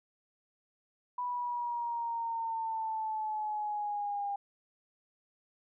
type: exponential sweep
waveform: sine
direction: down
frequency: 987.8 to 803 Hz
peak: -32 dBFS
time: 1.18-4.36 s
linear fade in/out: 5 ms
effects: none